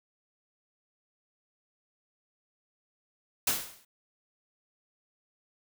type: noise with exponential decay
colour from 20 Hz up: white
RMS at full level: -24 dBFS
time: 3.47-3.85 s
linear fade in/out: 5 ms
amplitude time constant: 81 ms
effects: none